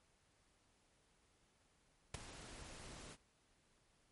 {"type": "noise with ADSR envelope", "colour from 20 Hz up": "pink", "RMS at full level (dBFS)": -39, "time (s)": [2.14, 3.17], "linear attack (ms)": 4, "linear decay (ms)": 10, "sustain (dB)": -15, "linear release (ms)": 43, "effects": ["pink hiss -75 dBFS RMS until 4.11 s", "MP3 48 kbps"]}